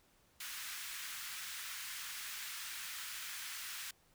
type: high-pass noise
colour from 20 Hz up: pink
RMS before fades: -45 dBFS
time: 0.4-3.91 s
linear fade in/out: 5 ms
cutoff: 1400 Hz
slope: 24 dB/octave
effects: pink hiss -70 dBFS RMS until 4.14 s